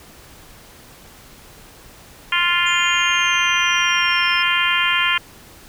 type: harmonic tone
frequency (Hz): 349.2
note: F4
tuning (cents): 0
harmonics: 3 / 4 / 5 / 6 / 7 / 8 / 9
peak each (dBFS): -23 / -23 / -23 / -23 / -23 / -23 / -23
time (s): 2.32-5.18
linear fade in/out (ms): 5
type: exponential sweep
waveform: sine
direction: down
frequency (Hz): 7040 to 5200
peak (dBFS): -29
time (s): 2.66-4.43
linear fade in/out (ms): 10
effects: pink hiss -44 dBFS RMS until 5.68 s